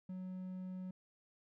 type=tone; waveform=triangle; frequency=185 Hz; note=F#3; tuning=in tune; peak=-40 dBFS; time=0.09-0.91 s; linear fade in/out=5 ms; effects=none